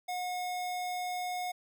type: tone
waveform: square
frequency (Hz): 724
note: F#5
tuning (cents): -38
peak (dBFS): -34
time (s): 0.08-1.52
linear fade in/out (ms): 10
effects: none